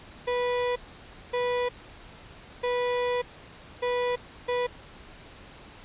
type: tone bursts at uneven times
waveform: 35% pulse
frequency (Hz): 490.7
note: B4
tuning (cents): -11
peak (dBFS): -23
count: 5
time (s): 0.27-0.76 / 1.33-1.69 / 2.63-3.22 / 3.82-4.16 / 4.48-4.67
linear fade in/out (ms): 10
effects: pink hiss -48 dBFS RMS until 5.84 s + resampled to 8000 Hz